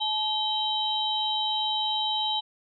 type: tone cluster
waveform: sine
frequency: 859 / 3099 / 3852 Hz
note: A5 / G7 / B7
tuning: -42 / -21 / -44 cents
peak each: -29 dBFS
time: 0-2.41 s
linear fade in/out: 20 ms
effects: none